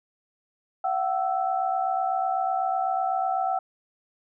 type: tone cluster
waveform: sine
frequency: 691 / 759 / 1320 Hz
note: F5 / F#5 / E6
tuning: -19 / +44 / +2 cents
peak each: -30 / -24 / -33 dBFS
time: 0.84-3.59 s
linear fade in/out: 5 ms
effects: none